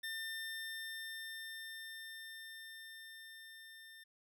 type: tone with level ramp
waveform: 25% pulse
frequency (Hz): 1800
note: A6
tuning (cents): +39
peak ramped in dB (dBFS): -36 to -50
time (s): 0.03-4.04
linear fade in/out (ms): 10
effects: none